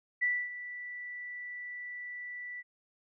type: tone with ADSR envelope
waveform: sine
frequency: 1967 Hz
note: B6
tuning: 7 cents flat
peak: -25 dBFS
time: 0.21-2.63 s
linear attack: 20 ms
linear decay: 260 ms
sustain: -14 dB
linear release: 34 ms
effects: none